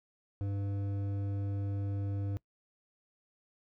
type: tone with hard clipping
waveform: sine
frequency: 99.7 Hz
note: G2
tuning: 30 cents sharp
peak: -34 dBFS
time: 0.41-2.37 s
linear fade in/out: 0 ms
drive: 10 dB
effects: noise-tail reverb RT60 0.1 s tail -22 dB re dry